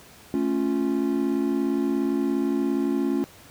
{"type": "chord", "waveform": "triangle", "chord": "A augmented", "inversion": "none", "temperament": "equal", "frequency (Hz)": [220, 277.2, 349.2], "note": ["A3", "C#4", "E#4"], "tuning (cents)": [0, 0, 0], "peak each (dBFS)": [-26, -22, -25], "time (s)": [0.34, 3.24], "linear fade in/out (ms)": 0, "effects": ["pink hiss -49 dBFS RMS until 3.5 s", "high-pass 60 Hz 12 dB/octave"]}